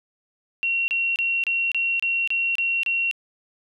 sine tone bursts, 2737 Hz, F7, 36 cents flat, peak -20 dBFS, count 9, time 0.63-3.112 s, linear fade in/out 0 ms, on 250 ms, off 29 ms, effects none

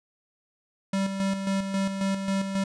square tone with tremolo, 194.6 Hz, G3, 12 cents flat, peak -24 dBFS, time 0.93-2.64 s, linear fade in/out 5 ms, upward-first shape square, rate 3.7 Hz, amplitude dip 50%, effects resampled to 22050 Hz

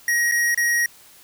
square tone with dropouts, 1891 Hz, A#6, 24 cents sharp, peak -18 dBFS, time 0.08-0.86 s, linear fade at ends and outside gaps 2 ms, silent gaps 0.314-0.32 / 0.546-0.575 s, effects white hiss -49 dBFS RMS until 1.23 s

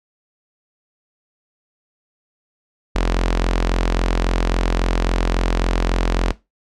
sawtooth tone with notch filter, 43.65 Hz, F1, in tune, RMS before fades -18 dBFS, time 2.95-6.32 s, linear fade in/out 10 ms, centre 110 Hz, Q 0.63, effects noise-tail reverb RT60 0.2 s tail -17 dB re dry + low-pass 6000 Hz 12 dB/octave

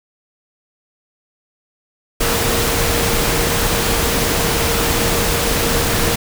sine tone in noise, 466.2 Hz, A#4, in tune, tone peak -24 dBFS, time 2.2-6.16 s, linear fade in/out 10 ms, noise pink, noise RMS -17 dBFS, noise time 2.2-6.16 s, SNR -10 dB, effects none

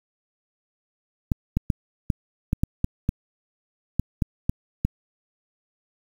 clicks, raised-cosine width 5 ms, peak -8 dBFS, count 12, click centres 1.318 / 1.57 / 1.702 / 2.102 / 2.531 / 2.635 / 2.844 / 3.091 / 3.996 / 4.222 / 4.495 / 4.85 s, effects 7-bit

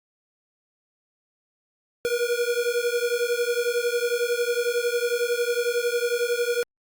square beating tone pair, 474.1 / 485.1 Hz, A#4 / B4, +29 / -31 cents, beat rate 11 Hz, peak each -26 dBFS, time 2.05-6.63 s, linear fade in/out 0 ms, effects Opus 48 kbps

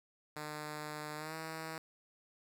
5% pulse tone with pitch glide, 151.2 to 160.19 Hz, D#3 to E3, -49 to -49 cents, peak -30 dBFS, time 0.36-1.78 s, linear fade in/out 2 ms, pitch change +100 cents, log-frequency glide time 1.16-1.35 s, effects none

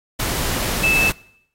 sine tone in noise, 2626 Hz, E7, 7 cents flat, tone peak -14 dBFS, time 0.83-1.1 s, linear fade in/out 10 ms, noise pink, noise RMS -22 dBFS, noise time 0.19-1.12 s, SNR +5 dB, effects noise-tail reverb RT60 0.7 s tail -23 dB re dry + AAC 48 kbps

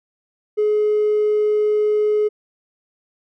sine tone with hard clipping, 422.6 Hz, G#4, 30 cents sharp, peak -15 dBFS, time 0.57-2.29 s, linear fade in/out 20 ms, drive 1 dB, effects none

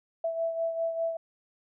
sine beating tone pair, 660 / 665 Hz, E5 / E5, +2 / +15 cents, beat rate 5 Hz, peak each -28 / -36 dBFS, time 0.24-1.17 s, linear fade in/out 5 ms, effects none

